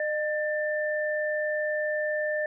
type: tone pair together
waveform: sine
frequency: 608 / 1780.3 Hz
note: D#5 / A6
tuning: -40 / +20 cents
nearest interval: octave + perfect fifth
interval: 1860 cents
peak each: -27 / -30 dBFS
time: 0-2.46 s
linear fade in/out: 2 ms
effects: none